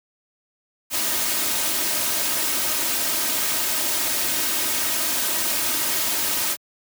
white noise with comb filter, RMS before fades -23 dBFS, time 0.9-6.57 s, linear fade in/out 50 ms, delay 3.2 ms, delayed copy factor +0.55, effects high-pass 100 Hz 12 dB/octave

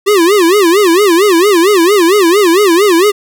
square tone with vibrato, 372.5 Hz, F#4, 12 cents sharp, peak -6 dBFS, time 0.06-3.12 s, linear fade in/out 20 ms, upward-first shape sine, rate 4.4 Hz, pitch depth 220 cents each way, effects none

